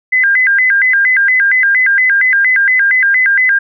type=tone with vibrato; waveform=sine; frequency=1800 Hz; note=A6; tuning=39 cents sharp; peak=-7 dBFS; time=0.12-3.59 s; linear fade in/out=10 ms; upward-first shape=square; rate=4.3 Hz; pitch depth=200 cents each way; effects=none